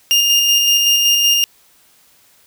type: tone with tremolo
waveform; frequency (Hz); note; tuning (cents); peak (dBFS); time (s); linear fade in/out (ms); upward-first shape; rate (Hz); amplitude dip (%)
30% pulse; 2817; F7; +14; -7; 0.11-1.44; 0; square; 5.3; 25
effects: white hiss -52 dBFS RMS until 2.46 s